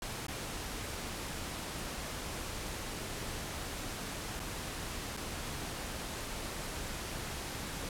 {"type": "noise with dropouts", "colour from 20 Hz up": "pink", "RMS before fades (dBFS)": -40, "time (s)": [0.02, 7.89], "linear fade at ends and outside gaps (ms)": 2, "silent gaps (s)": [[0.268, 0.282], [4.395, 4.4], [5.167, 5.172]], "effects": ["low-pass 12000 Hz 12 dB/octave"]}